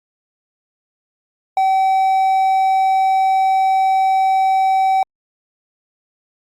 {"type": "tone", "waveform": "triangle", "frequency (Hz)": 766, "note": "G5", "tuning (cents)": -40, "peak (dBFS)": -10, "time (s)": [1.57, 5.03], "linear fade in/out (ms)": 2, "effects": ["Opus 48 kbps"]}